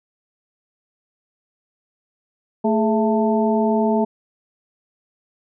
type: harmonic tone with a mistuned harmonic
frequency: 221.5 Hz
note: A3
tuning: 12 cents sharp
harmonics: 1 / 2 / 3 / 4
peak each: -18 / -21 / -23 / -24 dBFS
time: 2.64-4.05 s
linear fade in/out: 10 ms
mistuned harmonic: 2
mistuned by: -88 cents
effects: none